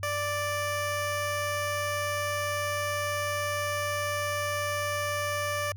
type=tone; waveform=15% pulse; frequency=587.3 Hz; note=D5; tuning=in tune; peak=-22 dBFS; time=0.03-5.72 s; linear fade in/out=2 ms; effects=added 97 Hz sine -38 dBFS peak until 5.76 s